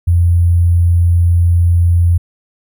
sine tone with sample-and-hold, 86.3 Hz, F2, 20 cents flat, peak -7 dBFS, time 0.07-2.18 s, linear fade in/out 10 ms, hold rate 11025 Hz, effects none

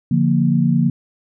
sine chord, Bb major, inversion first, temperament just, 145.68 / 174.81 / 233.1 Hz, D3 / F3 / Bb3, -14 / +2 / 0 cents, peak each -17 dBFS, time 0.11-0.9 s, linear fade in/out 5 ms, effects none

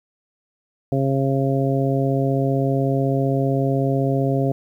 harmonic tone, 135.8 Hz, C#3, 35 cents flat, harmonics 1 / 2 / 3 / 4 / 5, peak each -20 / -23 / -25 / -26 / -27 dBFS, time 0.92-4.52 s, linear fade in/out 2 ms, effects 9-bit

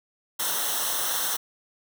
white noise with comb filter, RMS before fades -27 dBFS, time 0.39-1.37 s, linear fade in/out 10 ms, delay 0.42 ms, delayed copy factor -0.8, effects none

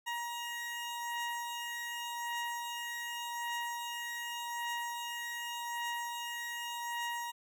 20% pulse beating tone pair, 947 / 947.86 Hz, A#5 / A#5, +27 / +29 cents, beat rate 0.86 Hz, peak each -39 / -33 dBFS, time 0.06-7.32 s, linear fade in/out 20 ms, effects none

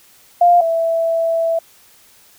sine tone pair in turn, 700 / 660.7 Hz, F5 / E5, +4 / +4 cents, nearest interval minor second, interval 100 cents, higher first, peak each -7 / -14 dBFS, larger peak first, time 0.41-0.61 / 0.61-1.59 s, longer second, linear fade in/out 5 ms, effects white hiss -49 dBFS RMS until 2.38 s

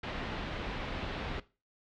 pink low-pass noise, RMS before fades -38 dBFS, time 0.03-1.4 s, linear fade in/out 5 ms, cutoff 3600 Hz, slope 24 dB/octave, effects noise-tail reverb RT60 0.3 s tail -18 dB re dry

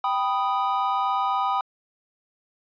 triangle chord, G augmented, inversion none, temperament equal, 784 / 987.8 / 1244.5 Hz, G5 / B5 / D#6, 0 / 0 / 0 cents, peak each -24 dBFS, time 0.04-1.61 s, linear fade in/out 2 ms, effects resampled to 11025 Hz

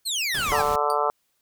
25% pulse exponential sweep, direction down, 4420 to 740 Hz, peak -20 dBFS, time 0.05-0.63 s, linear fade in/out 20 ms
pink noise, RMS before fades -34 dBFS, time 0.34-0.76 s, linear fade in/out 5 ms
harmonic tone, 146.83 Hz, D3, in tune, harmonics 3 / 4 / 5 / 6 / 7 / 8 / 9, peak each -28 / -28 / -28 / -28 / -28 / -28 / -28 dBFS, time 0.52-1.1 s, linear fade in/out 0 ms
25% pulse tone with exponential decay, 4642 Hz, D8, 21 cents flat, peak -26 dBFS, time 0.9-0.98 s, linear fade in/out 0 ms, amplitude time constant 17 ms
effects white hiss -71 dBFS RMS until 1.41 s

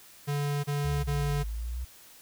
square tone bursts, 144.2 Hz, D3, 31 cents flat, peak -28 dBFS, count 3, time 0.27-1.438 s, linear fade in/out 20 ms, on 370 ms, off 29 ms
sine exponential two-way sweep, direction down then up, 76 to 51.3 to 62.9 Hz, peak -31 dBFS, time 0.84-1.85 s, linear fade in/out 10 ms, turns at 1.37 s
effects white hiss -53 dBFS RMS until 2.21 s

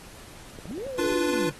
clicks, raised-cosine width 2 ms, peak -28 dBFS, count 8, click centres 0.588 / 0.656 / 0.71 / 0.779 / 0.866 / 0.986 / 1.064 / 1.12 s
sine linear two-way sweep, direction up then down, 120 to 559 to 120 Hz, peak -31 dBFS, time 0.66-1.54 s, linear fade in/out 50 ms, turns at 0.87 s
square chord, B diminished, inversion first, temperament equal, 293.7 / 349.2 / 493.9 Hz, D4 / F4 / B4, 0 / 0 / 0 cents, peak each -30 / -28 / -29 dBFS, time 0.98-1.5 s, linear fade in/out 10 ms
effects pink hiss -47 dBFS RMS until 1.59 s + AAC 32 kbps

